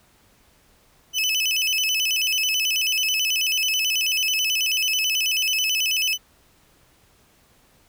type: tone with vibrato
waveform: 30% pulse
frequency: 2794 Hz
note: F7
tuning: in tune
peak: -17 dBFS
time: 1.13-6.18 s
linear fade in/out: 50 ms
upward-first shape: square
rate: 9.2 Hz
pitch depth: 130 cents each way
effects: pink hiss -58 dBFS RMS until 7.88 s